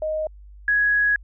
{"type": "tone pair in turn", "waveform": "sine", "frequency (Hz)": [622.3, 1668.6], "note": ["D#5", "G#6"], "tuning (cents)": [0, 8], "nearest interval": "octave + perfect fourth", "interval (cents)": 1708, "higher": "second", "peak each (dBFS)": [-22, -16], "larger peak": "second", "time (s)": [[0.02, 0.27], [0.68, 1.16]], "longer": "second", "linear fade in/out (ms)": 2, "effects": ["added 50 Hz sine -41 dBFS peak until 1.23 s"]}